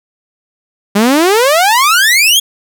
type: exponential sweep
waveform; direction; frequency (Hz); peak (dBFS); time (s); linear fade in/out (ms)
sawtooth; up; 196 to 3394; -3; 0.95-2.4; 10
effects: none